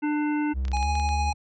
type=harmonic tone; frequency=298.3 Hz; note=D4; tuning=27 cents sharp; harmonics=1 / 3 / 5 / 7 / 9; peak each=-23 / -33 / -37 / -40 / -42 dBFS; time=0.02-0.54 s; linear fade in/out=20 ms
type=tone with pitch glide; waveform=triangle; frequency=65.41 to 73.85 Hz; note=C2 to D2; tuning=0 to +10 cents; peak=-22 dBFS; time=0.53-1.34 s; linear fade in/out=50 ms; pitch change=+210 cents; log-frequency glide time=0.81-0.87 s
type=clicks; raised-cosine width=0.2 ms; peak=-23 dBFS; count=8; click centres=0.652 / 0.682 / 0.717 / 0.769 / 0.828 / 0.954 / 0.998 / 1.09 s
type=tone with tremolo; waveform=square; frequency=830.6 Hz; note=G#5; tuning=in tune; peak=-25 dBFS; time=0.73-1.33 s; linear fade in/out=5 ms; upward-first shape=triangle; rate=13 Hz; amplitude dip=30%
effects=resampled to 16000 Hz